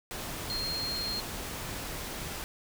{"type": "tone in noise", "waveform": "sine", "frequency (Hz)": 4220, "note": "C8", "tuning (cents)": 14, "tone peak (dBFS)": -32, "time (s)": [0.5, 1.2], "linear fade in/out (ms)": 0, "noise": "pink", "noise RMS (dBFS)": -38, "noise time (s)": [0.11, 2.44], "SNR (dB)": 3, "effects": []}